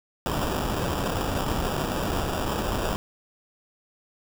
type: noise with sample-and-hold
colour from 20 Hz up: pink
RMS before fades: -27 dBFS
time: 0.26-2.96 s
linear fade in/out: 0 ms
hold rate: 2100 Hz
effects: none